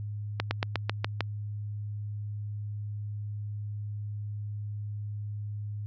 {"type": "slowing click train", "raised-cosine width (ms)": 0.3, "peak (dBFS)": -11, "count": 7, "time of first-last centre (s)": [0.4, 1.207], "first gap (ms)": 110, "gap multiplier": 1.08, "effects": ["added 104 Hz sine -33 dBFS peak until 5.86 s", "resampled to 16000 Hz"]}